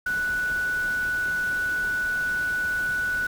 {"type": "tone in noise", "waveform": "sine", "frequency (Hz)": 1480, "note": "F#6", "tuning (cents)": 0, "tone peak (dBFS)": -23, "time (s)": [0.06, 3.27], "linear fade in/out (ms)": 5, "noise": "pink", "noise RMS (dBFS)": -40, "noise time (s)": [0.06, 3.27], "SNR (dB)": 14, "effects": []}